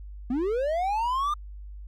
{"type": "linear sweep", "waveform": "triangle", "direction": "up", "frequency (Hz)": [233.1, 1221], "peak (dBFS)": -22, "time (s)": [0.3, 1.34], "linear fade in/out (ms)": 5, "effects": ["added 50 Hz sine -38 dBFS peak until 1.87 s"]}